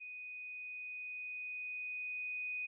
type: tone with level ramp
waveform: sine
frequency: 2489 Hz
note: D#7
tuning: in tune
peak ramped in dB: -45 to -37 dBFS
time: 0-2.67 s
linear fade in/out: 20 ms
effects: none